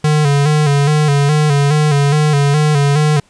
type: tone with vibrato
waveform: square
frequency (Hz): 146.7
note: D3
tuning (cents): -2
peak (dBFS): -10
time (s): 0.04-3.2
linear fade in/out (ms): 5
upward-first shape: square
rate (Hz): 2.4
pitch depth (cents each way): 57
effects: pink hiss -52 dBFS RMS until 3.29 s + resampled to 22050 Hz